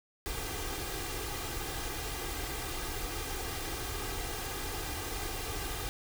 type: noise with comb filter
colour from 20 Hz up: pink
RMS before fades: -37 dBFS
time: 0.26-5.89 s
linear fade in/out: 0 ms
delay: 2.5 ms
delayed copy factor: +0.7
effects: none